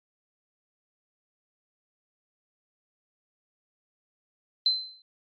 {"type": "tone with exponential decay", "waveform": "sine", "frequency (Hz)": 4076, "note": "C8", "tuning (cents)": -46, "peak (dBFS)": -17, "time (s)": [4.66, 5.02], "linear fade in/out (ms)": 2, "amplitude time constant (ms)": 78, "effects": ["MP3 32 kbps"]}